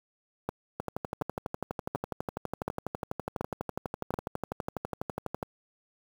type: two click trains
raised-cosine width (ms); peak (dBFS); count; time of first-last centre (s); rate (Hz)
1; -16 / -18; 6 / 57; 0.49-4.14 / 0.8-5.428; 1.37 / 12.1
effects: high-pass 60 Hz 12 dB/octave + 7-bit